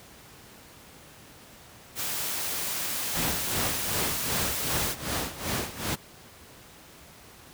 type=noise; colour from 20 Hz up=white; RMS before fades=-31 dBFS; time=1.95-4.96 s; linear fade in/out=50 ms
type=noise with tremolo; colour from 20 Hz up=pink; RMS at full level=-28 dBFS; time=3.14-5.96 s; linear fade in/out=20 ms; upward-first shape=sine; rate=2.6 Hz; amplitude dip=80%
effects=pink hiss -50 dBFS RMS until 7.53 s + high-pass 60 Hz 12 dB/octave